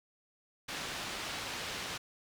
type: low-pass noise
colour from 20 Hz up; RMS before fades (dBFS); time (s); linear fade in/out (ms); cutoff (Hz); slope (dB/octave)
white; -40; 0.68-1.98; 10; 4200; 12
effects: none